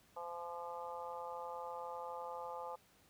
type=harmonic tone; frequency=172 Hz; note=F3; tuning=26 cents flat; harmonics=3 / 4 / 5 / 6 / 7; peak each=-47 / -53 / -46 / -52 / -51 dBFS; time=0.16-2.76 s; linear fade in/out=10 ms; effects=pink hiss -68 dBFS RMS until 3.09 s + high-pass 60 Hz 12 dB/octave